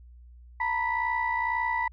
sine tone cluster, 910 / 972 / 1969 Hz, A#5 / B5 / B6, -42 / -28 / -6 cents, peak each -29 dBFS, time 0.6-1.88 s, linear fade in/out 5 ms, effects tanh soft clip ceiling -16 dBFS + added 60 Hz sine -47 dBFS peak until 1.92 s

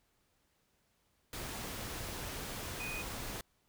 sine tone in noise, 2488 Hz, D#7, 1 cent flat, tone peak -40 dBFS, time 2.8-3.02 s, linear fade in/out 2 ms, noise pink, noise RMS -42 dBFS, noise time 1.33-3.41 s, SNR -1 dB, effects pink hiss -75 dBFS RMS until 3.68 s

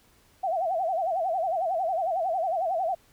sine tone with vibrato, 707 Hz, F5, 21 cents sharp, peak -24 dBFS, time 0.43-2.95 s, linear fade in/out 10 ms, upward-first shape sine, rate 11 Hz, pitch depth 170 cents each way, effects pink hiss -61 dBFS RMS until 3.12 s

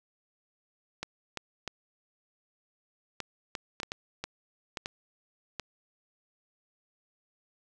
clicks, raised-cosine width 0.2 ms, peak -17 dBFS, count 12, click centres 1.03 / 1.373 / 1.677 / 3.203 / 3.552 / 3.801 / 3.832 / 3.919 / 4.24 / 4.772 / 4.859 / 5.597 s, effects none

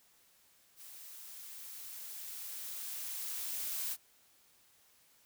blue noise with level ramp, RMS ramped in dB -52 to -37 dBFS, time 0.76-3.97 s, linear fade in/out 50 ms, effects white hiss -67 dBFS RMS until 5.25 s

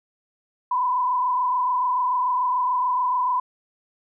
sine tone with frequency modulation, 1000 Hz, B5, 21 cents sharp, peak -19 dBFS, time 0.71-3.4 s, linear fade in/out 5 ms, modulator 26.9 Hz, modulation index 1, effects none

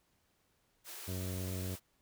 white high-pass noise, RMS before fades -47 dBFS, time 0.84-1.8 s, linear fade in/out 50 ms, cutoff 320 Hz, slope 96 dB/octave
harmonic tone, 92.5 Hz, F#2, in tune, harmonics 1 / 2 / 3 / 4 / 5 / 6 / 7, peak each -38 / -44 / -48 / -50 / -52 / -54 / -55 dBFS, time 1.07-1.76 s, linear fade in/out 20 ms
effects pink hiss -75 dBFS RMS until 2.01 s

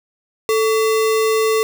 sine tone with sample-and-hold, 440 Hz, A4, in tune, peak -13 dBFS, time 0.49-1.63 s, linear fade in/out 0 ms, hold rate 1575 Hz, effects none

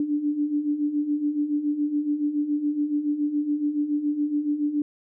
sine beating tone pair, 289.4 / 296.5 Hz, D4 / D4, -25 / +17 cents, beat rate 7.1 Hz, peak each -29 / -23 dBFS, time 0-4.82 s, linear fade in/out 2 ms, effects none

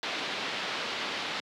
white low-pass noise, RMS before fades -34 dBFS, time 0.03-1.4 s, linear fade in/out 0 ms, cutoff 4000 Hz, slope 24 dB/octave, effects high-pass 200 Hz 12 dB/octave

